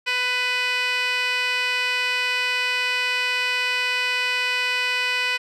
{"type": "tone with band-pass filter", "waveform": "15% pulse", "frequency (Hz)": 498.2, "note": "B4", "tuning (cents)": 15, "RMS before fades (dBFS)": -23, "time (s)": [0.06, 5.38], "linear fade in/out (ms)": 20, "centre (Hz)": 2900, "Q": 4.7, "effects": []}